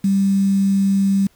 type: tone with quantisation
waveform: sine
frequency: 196 Hz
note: G3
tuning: in tune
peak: -13 dBFS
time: 0.04-1.27 s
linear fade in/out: 5 ms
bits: 6
effects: pink hiss -57 dBFS RMS until 1.35 s